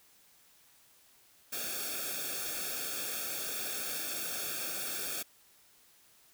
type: noise with comb filter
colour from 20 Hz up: white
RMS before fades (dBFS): -37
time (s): 1.52-5.23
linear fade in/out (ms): 10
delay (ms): 1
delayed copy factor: -0.95
effects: white hiss -63 dBFS RMS until 6.33 s